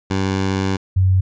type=tone pair in turn; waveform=15% pulse / sine; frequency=96 / 93.81 Hz; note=G2 / F#2; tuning=-36 / +24 cents; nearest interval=unison; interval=40 cents; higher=first; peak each=-11 dBFS; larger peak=neither; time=0.1-0.77 / 0.96-1.21 s; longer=first; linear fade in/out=10 ms; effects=resampled to 16000 Hz